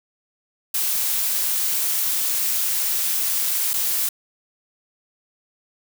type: noise with dropouts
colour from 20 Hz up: blue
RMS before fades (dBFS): -22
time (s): 0.74-4.09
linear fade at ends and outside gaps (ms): 5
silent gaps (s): 3.734-3.738
effects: none